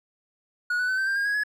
triangle tone with pitch steps, 1456 / 1487.5 / 1519.6 / 1552.4 / 1585.9 / 1620.2 / 1655.2 / 1691 Hz, F#6 / F#6 / F#6 / G6 / G6 / G#6 / G#6 / G#6, -28 / +9 / +46 / -17 / +20 / -43 / -6 / +31 cents, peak -21 dBFS, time 0.7-1.436 s, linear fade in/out 5 ms, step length 92 ms, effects none

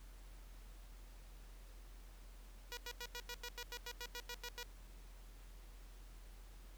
5% pulse tone bursts, 483 Hz, B4, 39 cents flat, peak -33 dBFS, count 14, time 2.72-4.629 s, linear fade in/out 0 ms, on 50 ms, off 93 ms, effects added 43 Hz sine -53 dBFS peak until 6.77 s + pink hiss -65 dBFS RMS until 6.77 s

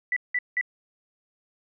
sine tone bursts, 1975.5 Hz, B6, in tune, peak -22 dBFS, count 3, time 0.12-0.612 s, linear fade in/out 2 ms, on 44 ms, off 180 ms, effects none

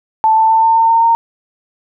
sine tone with pitch steps, 880 / 886.6 / 893.3 / 900 / 906.8 / 913.7 / 920.6 Hz, A5 / A5 / A5 / A5 / A#5 / A#5 / A#5, 0 / +13 / +26 / +39 / -48 / -35 / -22 cents, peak -7 dBFS, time 0.24-1.15 s, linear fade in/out 0 ms, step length 130 ms, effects none

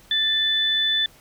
sine tone pair together, 1769 / 3497 Hz, A6 / A7, +9 / -11 cents, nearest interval octave, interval 1180 cents, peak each -26 / -19 dBFS, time 0.11-1.06 s, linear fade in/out 2 ms, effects pink hiss -52 dBFS RMS until 1.2 s

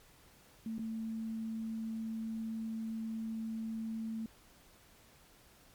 sine tone with dropouts, 223.1 Hz, A3, 24 cents sharp, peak -36 dBFS, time 0.66-4.26 s, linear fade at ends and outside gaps 2 ms, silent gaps 0.782-0.792 s, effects pink hiss -62 dBFS RMS until 5.74 s + MP3 96 kbps

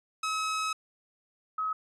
sawtooth / sine tone pair in turn, 1282 / 1276.6 Hz, E6 / D#6, -49 / +44 cents, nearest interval unison, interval 7 cents, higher first, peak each -25 / -28 dBFS, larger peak first, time 0.23-0.73 / 1.58-1.73 s, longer first, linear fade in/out 5 ms, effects resampled to 22050 Hz

